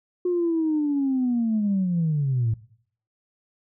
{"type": "linear sweep", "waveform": "sine", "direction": "down", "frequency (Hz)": [361.3, 107.4], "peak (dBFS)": -19, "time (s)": [0.25, 2.54], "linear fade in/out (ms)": 5, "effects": ["noise-tail reverb RT60 0.6 s tail -20 dB re dry", "tanh soft clip ceiling -16 dBFS"]}